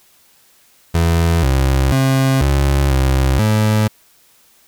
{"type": "tone with pitch steps", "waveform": "30% pulse", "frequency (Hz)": [83.6, 66.8, 133.5, 69.4, 66.4, 107.6], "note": ["E2", "C2", "C3", "C#2", "C2", "A2"], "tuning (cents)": [25, 36, 35, 3, 26, -38], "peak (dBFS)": -9, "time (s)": [0.94, 3.88], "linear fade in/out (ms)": 10, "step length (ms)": 490, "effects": ["white hiss -52 dBFS RMS until 4.67 s"]}